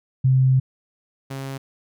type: tone pair in turn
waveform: sine / sawtooth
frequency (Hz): 130.81 / 135.47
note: C3 / C#3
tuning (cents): 0 / -39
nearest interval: minor second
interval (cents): 61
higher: second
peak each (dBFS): -13 / -25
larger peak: first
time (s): 0.24-0.6 / 1.3-1.58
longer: first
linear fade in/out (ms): 10
effects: none